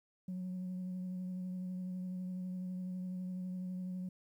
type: tone with vibrato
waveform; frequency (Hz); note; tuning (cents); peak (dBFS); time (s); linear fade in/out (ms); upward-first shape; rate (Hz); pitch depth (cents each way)
sine; 183.2; F#3; -17; -36; 0.28-4.09; 5; triangle; 12; 21
effects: tanh soft clip ceiling -36 dBFS + 12-bit